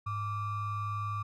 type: ring-modulated tone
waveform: triangle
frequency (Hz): 635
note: D#5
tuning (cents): +35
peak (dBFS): -27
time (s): 0.06-1.23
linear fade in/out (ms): 10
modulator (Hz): 531
effects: none